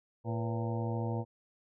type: harmonic tone with a mistuned harmonic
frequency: 114 Hz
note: A#2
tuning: 38 cents flat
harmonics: 1 / 2 / 3 / 4 / 5 / 6 / 7 / 8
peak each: -33 / -39 / -42 / -41 / -45 / -46 / -46 / -45 dBFS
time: 0.24-1.25 s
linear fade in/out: 50 ms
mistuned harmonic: 4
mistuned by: +110 cents
effects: none